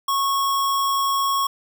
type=tone with sample-and-hold; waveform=sine; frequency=1099 Hz; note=C#6; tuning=15 cents flat; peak=-18 dBFS; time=0.08-1.47 s; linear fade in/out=5 ms; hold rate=4410 Hz; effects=none